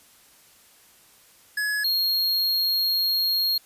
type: tone pair in turn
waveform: square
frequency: 1691 / 4261 Hz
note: G#6 / C8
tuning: +31 / +31 cents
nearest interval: octave + major third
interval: 1600 cents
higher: second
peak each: -24 / -21 dBFS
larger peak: second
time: 1.57-1.84 / 1.84-3.58 s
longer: second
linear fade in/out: 5 ms
effects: white hiss -55 dBFS RMS until 3.65 s + resampled to 32000 Hz